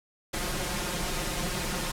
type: noise with comb filter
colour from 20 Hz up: pink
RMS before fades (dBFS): -31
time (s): 0.33-1.92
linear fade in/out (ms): 10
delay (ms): 5.6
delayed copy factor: +0.7
effects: low-pass 12000 Hz 12 dB/octave